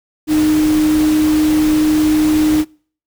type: tone in noise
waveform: sine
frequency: 307.3 Hz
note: D#4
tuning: 21 cents flat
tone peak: -10 dBFS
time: 0.27-2.65 s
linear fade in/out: 50 ms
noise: pink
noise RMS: -25 dBFS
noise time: 0.27-2.65 s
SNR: +12 dB
effects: noise-tail reverb RT60 0.5 s tail -26 dB re dry